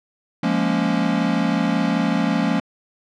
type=chord; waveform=square; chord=Bb minor seventh; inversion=second; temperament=equal; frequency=174.61 / 207.7 / 233.1 / 277.2 Hz; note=F3 / Ab3 / Bb3 / Db4; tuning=0 / 0 / 0 / 0 cents; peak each=-24 dBFS; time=0.43-2.6 s; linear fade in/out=5 ms; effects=low-pass 4000 Hz 12 dB/octave